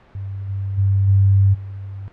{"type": "tone with level steps", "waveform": "sine", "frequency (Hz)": 98, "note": "G2", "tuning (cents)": 0, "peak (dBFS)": [-25, -21, -13, -10, -28], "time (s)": [0.15, 2.08], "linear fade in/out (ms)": 0, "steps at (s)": [0.48, 0.77, 1.07, 1.53], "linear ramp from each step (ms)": 20, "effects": ["pink hiss -50 dBFS RMS until 2.12 s", "low-pass 2000 Hz 12 dB/octave"]}